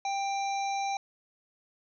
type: harmonic tone with a mistuned harmonic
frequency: 790 Hz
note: G5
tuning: 13 cents sharp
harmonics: 1 / 3 / 5 / 7 / 8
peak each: -29 / -39 / -43 / -46 / -47 dBFS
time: 0.05-0.97 s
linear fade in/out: 2 ms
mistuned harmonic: 7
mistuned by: +34 cents
effects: none